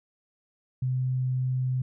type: tone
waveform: sine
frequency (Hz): 128.4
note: C3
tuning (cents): -32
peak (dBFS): -24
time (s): 0.82-1.82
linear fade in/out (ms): 5
effects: none